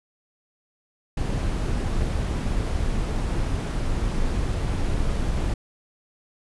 brown noise with amplitude modulation, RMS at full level -23 dBFS, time 1.17-5.54 s, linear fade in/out 5 ms, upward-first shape sine, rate 235 Hz, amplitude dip 25%, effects resampled to 24000 Hz

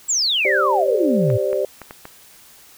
sine exponential sweep, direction down, 7902 to 103.9 Hz, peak -16 dBFS, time 0.08-1.38 s, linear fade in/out 20 ms
sine chord, G suspended fourth, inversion none, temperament equal with one note detuned, 392 / 523.3 / 591.8 Hz, G4 / C5 / D5, 0 / 0 / +13 cents, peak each -22 dBFS, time 0.45-1.65 s, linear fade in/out 2 ms
clicks, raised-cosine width 0.5 ms, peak -19 dBFS, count 5, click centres 1.302 / 1.53 / 1.817 / 1.909 / 2.054 s
effects white hiss -47 dBFS RMS until 2.77 s

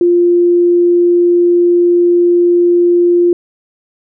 sine tone, 349.2 Hz, F4, in tune, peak -6 dBFS, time 0.01-3.33 s, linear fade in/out 2 ms, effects none

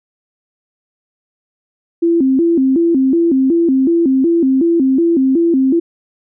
sine tone with vibrato, 298.8 Hz, D4, 30 cents sharp, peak -9 dBFS, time 2.02-5.8 s, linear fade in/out 10 ms, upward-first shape square, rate 2.7 Hz, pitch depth 210 cents each way, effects none

